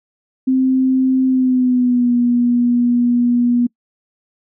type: tone with pitch glide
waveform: sine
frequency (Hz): 260.7 to 241.8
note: C4 to B3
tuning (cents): -6 to -36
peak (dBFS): -11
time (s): 0.47-3.67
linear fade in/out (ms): 10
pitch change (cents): -130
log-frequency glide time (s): 1.26-2.13
effects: noise-tail reverb RT60 0.1 s tail -25 dB re dry